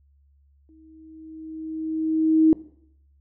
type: tone with exponential growth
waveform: sine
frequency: 317.2 Hz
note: D#4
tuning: 33 cents sharp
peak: -11 dBFS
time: 0.69-2.53 s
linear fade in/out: 1 ms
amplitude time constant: 400 ms
effects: noise-tail reverb RT60 0.7 s tail -19 dB re dry + added 70 Hz sine -56 dBFS peak until 3.2 s